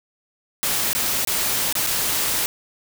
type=noise with dropouts; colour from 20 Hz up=white; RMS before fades=-22 dBFS; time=0.63-2.46 s; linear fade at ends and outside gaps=0 ms; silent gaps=0.931-0.95 / 1.249-1.273 / 1.726-1.753 / 1.865-1.871 s; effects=none